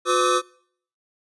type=tone cluster; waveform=square; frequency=358.7 / 505 / 1167 / 1287 Hz; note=F4 / B4 / D6 / E6; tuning=+46 / +39 / -11 / -42 cents; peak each=-24 dBFS; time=0.05-0.42 s; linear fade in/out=50 ms; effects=noise-tail reverb RT60 0.6 s tail -23 dB re dry + resampled to 24000 Hz